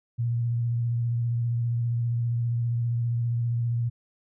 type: tone with vibrato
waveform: sine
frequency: 118.2 Hz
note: A#2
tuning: 24 cents sharp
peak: -23 dBFS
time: 0.18-3.9 s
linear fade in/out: 20 ms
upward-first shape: sine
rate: 15 Hz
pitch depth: 24 cents each way
effects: none